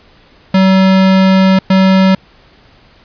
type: tone bursts at uneven times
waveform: square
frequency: 190 Hz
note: F#3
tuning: 46 cents sharp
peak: -6 dBFS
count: 2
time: 0.54-1.59 / 1.7-2.15 s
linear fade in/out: 5 ms
effects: pink hiss -45 dBFS RMS until 3.04 s + resampled to 11025 Hz